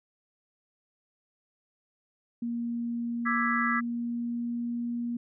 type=tone with pitch glide; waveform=sine; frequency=235.6 to 237.8 Hz; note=A#3 to A#3; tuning=+19 to +35 cents; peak=-29 dBFS; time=2.42-5.17 s; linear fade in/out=5 ms; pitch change=+16 cents; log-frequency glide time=2.99-4.97 s
type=chord; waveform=sine; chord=E dominant seventh; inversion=third; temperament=equal; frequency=1174.7 / 1318.5 / 1661.2 / 1975.5 Hz; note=D6 / E6 / G#6 / B6; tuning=0 / 0 / 0 / 0 cents; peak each=-31 dBFS; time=3.25-3.81 s; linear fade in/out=20 ms
effects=none